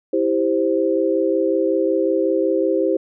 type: chord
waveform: sine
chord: C major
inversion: first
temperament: just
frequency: 327 / 392.4 / 523.3 Hz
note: E4 / G4 / C5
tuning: -14 / +2 / 0 cents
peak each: -20 dBFS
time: 0.13-2.97 s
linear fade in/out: 5 ms
effects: none